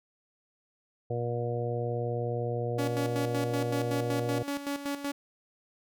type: harmonic tone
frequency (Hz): 119.6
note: A#2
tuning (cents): +45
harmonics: 1 / 2 / 3 / 4 / 5 / 6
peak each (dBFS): -32 / -43 / -39 / -33 / -39 / -40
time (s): 1.1-4.43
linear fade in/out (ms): 5
type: tone with tremolo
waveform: sawtooth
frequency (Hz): 283.1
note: C#4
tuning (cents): +37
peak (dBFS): -26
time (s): 2.78-5.12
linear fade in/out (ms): 10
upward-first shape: square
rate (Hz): 5.3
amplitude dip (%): 65
effects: none